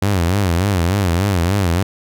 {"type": "tone with vibrato", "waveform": "sawtooth", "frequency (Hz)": 92.5, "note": "F#2", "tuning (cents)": 0, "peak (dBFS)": -10, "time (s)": [0.02, 1.83], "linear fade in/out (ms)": 5, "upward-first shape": "sine", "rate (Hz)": 3.4, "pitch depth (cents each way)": 180, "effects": []}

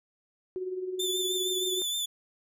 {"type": "tone with tremolo", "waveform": "sine", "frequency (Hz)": 370, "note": "F#4", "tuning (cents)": 0, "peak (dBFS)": -29, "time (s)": [0.56, 1.82], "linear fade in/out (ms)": 0, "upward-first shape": "sine", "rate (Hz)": 19, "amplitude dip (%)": 55}
{"type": "tone with vibrato", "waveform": "sawtooth", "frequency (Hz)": 3520, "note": "A7", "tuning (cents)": 0, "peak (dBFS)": -26, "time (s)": [0.99, 2.06], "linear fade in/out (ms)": 10, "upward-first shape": "sine", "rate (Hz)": 6.4, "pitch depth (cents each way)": 34}
{"effects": []}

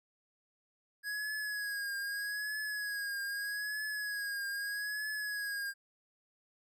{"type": "tone with vibrato", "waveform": "square", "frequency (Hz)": 1661.2, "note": "G#6", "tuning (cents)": 0, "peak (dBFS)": -36, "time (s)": [1.03, 5.74], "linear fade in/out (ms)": 50, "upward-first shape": "triangle", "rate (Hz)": 0.8, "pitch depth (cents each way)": 58, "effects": []}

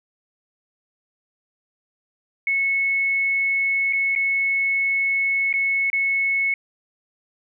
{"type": "tone with dropouts", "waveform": "sine", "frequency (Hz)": 2198, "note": "C#7", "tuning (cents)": -15, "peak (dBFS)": -18, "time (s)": [2.47, 6.54], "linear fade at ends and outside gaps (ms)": 2, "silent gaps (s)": [[3.927, 3.932], [4.152, 4.16], [5.528, 5.538], [5.901, 5.93]], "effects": []}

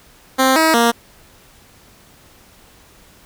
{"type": "tone with pitch steps", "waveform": "10% pulse", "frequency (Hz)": [262.9, 319.8, 234], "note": ["C4", "D#4", "A#3"], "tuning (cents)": [8, 48, 7], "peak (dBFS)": -3, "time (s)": [0.38, 0.92], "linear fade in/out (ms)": 20, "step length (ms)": 180, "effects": ["pink hiss -48 dBFS RMS until 3.25 s"]}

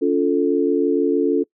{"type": "chord", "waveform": "sine", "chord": "Db augmented", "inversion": "none", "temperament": "equal with one note detuned", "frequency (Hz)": [282.7, 349.2, 440], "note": ["Db4", "F4", "A4"], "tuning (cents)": [34, 0, 0], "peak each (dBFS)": [-19, -20, -19], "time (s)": [0.01, 1.44], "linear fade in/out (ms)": 20, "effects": ["noise-tail reverb RT60 0.1 s tail -24 dB re dry"]}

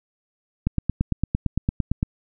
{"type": "click train", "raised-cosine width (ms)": 5, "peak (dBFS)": -8, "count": 13, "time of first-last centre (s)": [0.67, 2.029], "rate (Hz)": 8.83, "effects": []}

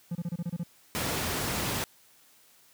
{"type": "tone bursts", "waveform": "triangle", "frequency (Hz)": 171.7, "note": "F3", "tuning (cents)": -29, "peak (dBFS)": -27, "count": 8, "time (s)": [0.11, 0.634], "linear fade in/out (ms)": 5, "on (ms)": 41, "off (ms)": 28}
{"type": "noise", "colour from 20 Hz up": "pink", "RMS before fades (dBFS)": -30, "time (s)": [0.95, 1.84], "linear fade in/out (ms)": 0}
{"effects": ["white hiss -60 dBFS RMS until 2.73 s", "high-pass 80 Hz 12 dB/octave"]}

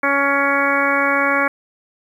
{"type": "harmonic tone", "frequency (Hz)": 279.6, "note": "C#4", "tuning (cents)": 15, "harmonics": [1, 2, 3, 4, 5, 6, 7, 8], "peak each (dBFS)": [-24, -22, -26, -21, -21, -22, -26, -22], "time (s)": [0.03, 1.48], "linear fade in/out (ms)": 5, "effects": ["8-bit"]}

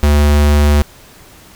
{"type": "tone", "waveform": "square", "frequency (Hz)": 73.42, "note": "D2", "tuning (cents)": 0, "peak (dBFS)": -8, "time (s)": [0.03, 0.82], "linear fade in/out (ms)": 0, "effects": ["pink hiss -41 dBFS RMS until 1.55 s"]}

